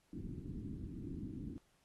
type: low-pass noise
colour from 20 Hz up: white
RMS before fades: -45 dBFS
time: 0.13-1.58 s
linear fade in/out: 0 ms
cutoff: 320 Hz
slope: 48 dB/octave
effects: pink hiss -75 dBFS RMS until 1.84 s + AAC 32 kbps